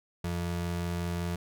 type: ring-modulated tone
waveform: square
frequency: 130.7 Hz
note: C3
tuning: 1 cent flat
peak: -28 dBFS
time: 0.24-1.36 s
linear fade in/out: 5 ms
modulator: 42.7 Hz
effects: none